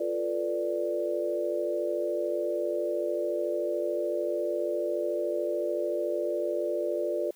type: chord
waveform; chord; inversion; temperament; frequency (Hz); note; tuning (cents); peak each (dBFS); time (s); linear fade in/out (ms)
sine; B half-diminished seventh; second; equal; 349.2 / 440 / 493.9 / 587.3; F4 / A4 / B4 / D5; 0 / 0 / 0 / 0; -32 / -35 / -34 / -30; 0-7.31; 5
effects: white hiss -61 dBFS RMS until 7.35 s + high-pass 80 Hz 12 dB/octave